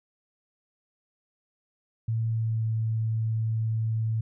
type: tone with pitch glide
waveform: sine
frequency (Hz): 113 to 111.44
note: A2 to A2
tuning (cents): +47 to +23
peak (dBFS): -24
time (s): 2.08-4.21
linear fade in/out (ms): 5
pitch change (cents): -24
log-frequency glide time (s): 2.3-2.64
effects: none